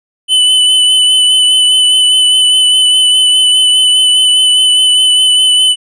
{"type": "tone with vibrato", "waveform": "square", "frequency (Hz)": 3009, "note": "F#7", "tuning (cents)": 28, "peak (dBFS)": -6, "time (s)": [0.28, 5.76], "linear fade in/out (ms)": 50, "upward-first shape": "sine", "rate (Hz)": 4.9, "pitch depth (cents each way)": 19, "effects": ["resampled to 22050 Hz"]}